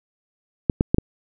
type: clicks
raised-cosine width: 3 ms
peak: -3 dBFS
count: 4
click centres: 0.698 / 0.809 / 0.945 / 0.984 s
effects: none